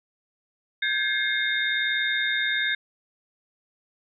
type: tone cluster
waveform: sine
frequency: 1580 / 1701 / 2131 / 3668 Hz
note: G6 / G#6 / C7 / A#7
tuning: +13 / +41 / +31 / -29 cents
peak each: -28 dBFS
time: 0.82-2.75 s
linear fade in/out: 5 ms
effects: none